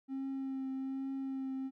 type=tone with vibrato; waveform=triangle; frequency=267.3 Hz; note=C4; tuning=37 cents sharp; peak=-33 dBFS; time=0.08-1.71 s; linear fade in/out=50 ms; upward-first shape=triangle; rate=1.2 Hz; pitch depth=18 cents each way; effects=tanh soft clip ceiling -30 dBFS